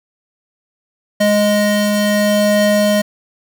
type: tone pair together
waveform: square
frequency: 207.7 / 622.4 Hz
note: G#3 / D#5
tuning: 0 / 0 cents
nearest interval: octave + perfect fifth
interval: 1900 cents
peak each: -15 dBFS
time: 1.2-3.02 s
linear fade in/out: 10 ms
effects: none